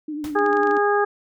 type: tone with vibrato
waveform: sine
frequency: 300 Hz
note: D4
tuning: 37 cents sharp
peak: -26 dBFS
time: 0.08-0.78 s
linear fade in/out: 5 ms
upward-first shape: triangle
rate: 11 Hz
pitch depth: 66 cents each way
type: noise with exponential decay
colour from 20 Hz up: pink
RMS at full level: -34 dBFS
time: 0.24-0.45 s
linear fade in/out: 2 ms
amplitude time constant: 44 ms
type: harmonic tone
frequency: 410 Hz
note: G#4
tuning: 22 cents flat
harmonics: 1 / 2 / 3 / 4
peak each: -19 / -22 / -24 / -25 dBFS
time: 0.35-1.05 s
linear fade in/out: 10 ms
type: clicks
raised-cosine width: 0.2 ms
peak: -23 dBFS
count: 8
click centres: 0.389 / 0.463 / 0.53 / 0.57 / 0.633 / 0.672 / 0.711 / 0.768 s
effects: none